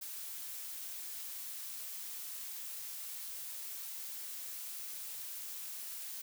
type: noise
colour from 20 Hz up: blue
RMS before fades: -44 dBFS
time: 0.01-6.22 s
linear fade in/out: 10 ms
effects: none